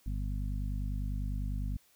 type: harmonic tone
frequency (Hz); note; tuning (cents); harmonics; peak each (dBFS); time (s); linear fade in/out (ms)
50; G1; +35; 1 / 2 / 3 / 4 / 5; -33 / -39 / -43 / -45 / -47; 0.06-1.77; 5
effects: white hiss -66 dBFS RMS until 1.95 s